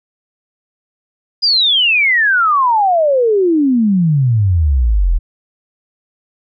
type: exponential sweep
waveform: sine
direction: down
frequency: 4978 to 38.26 Hz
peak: -9 dBFS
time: 1.42-5.19 s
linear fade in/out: 20 ms
effects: none